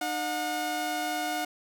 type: tone pair together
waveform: sawtooth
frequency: 304.1 / 724 Hz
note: D#4 / F#5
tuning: -40 / -38 cents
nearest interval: octave + minor third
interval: 1502 cents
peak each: -31 / -26 dBFS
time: 0.01-1.45 s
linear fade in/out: 5 ms
effects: none